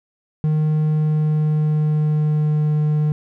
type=tone with pitch glide; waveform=triangle; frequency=153.9 to 151.34 Hz; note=D#3 to D#3; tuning=-19 to -48 cents; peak=-13 dBFS; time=0.44-3.12 s; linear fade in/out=0 ms; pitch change=-29 cents; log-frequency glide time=0.82-2.73 s; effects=none